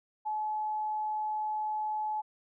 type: tone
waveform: sine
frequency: 856 Hz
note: A5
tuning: 48 cents flat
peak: -30 dBFS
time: 0.25-2.22 s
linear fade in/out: 20 ms
effects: none